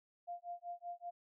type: tone with tremolo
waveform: sine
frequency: 698.5 Hz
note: F5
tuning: in tune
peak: -40 dBFS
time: 0.27-1.11 s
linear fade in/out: 20 ms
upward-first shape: sine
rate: 5.2 Hz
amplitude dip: 100%
effects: none